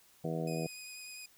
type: harmonic tone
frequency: 81.2 Hz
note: E2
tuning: 26 cents flat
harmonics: 2 / 3 / 4 / 5 / 6 / 7 / 8 / 9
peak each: -36 / -44 / -42 / -43 / -40 / -49 / -43 / -47 dBFS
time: 0.24-0.67 s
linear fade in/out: 5 ms
type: tone with vibrato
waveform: 15% pulse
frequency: 2489 Hz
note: D#7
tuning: in tune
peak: -38 dBFS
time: 0.47-1.26 s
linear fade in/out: 5 ms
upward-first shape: triangle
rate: 10 Hz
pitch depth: 20 cents each way
effects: white hiss -64 dBFS RMS until 1.37 s